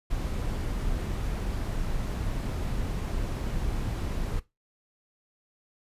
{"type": "noise", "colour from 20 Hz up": "brown", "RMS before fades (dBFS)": -30, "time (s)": [0.1, 4.4], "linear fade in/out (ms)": 10, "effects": ["noise-tail reverb RT60 0.2 s tail -17 dB re dry", "resampled to 32000 Hz"]}